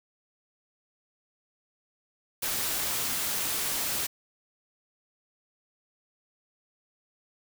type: noise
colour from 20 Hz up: white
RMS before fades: -30 dBFS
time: 2.42-4.07 s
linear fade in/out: 10 ms
effects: none